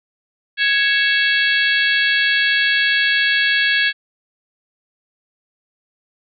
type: harmonic tone with a mistuned harmonic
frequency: 554.4 Hz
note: C#5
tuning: in tune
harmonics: 3 / 4 / 5 / 6 / 7 / 8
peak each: -16 / -23 / -22 / -21 / -28 / -27 dBFS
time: 0.57-3.93 s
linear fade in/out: 50 ms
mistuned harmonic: 5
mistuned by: -71 cents
effects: none